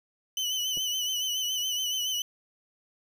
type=tone with vibrato; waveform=30% pulse; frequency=3003 Hz; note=F#7; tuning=25 cents sharp; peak=-25 dBFS; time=0.37-2.22 s; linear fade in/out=2 ms; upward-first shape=sine; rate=7.1 Hz; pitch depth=50 cents each way
type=clicks; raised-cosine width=2 ms; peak=-32 dBFS; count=2; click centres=0.771 / 0.777 s
effects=none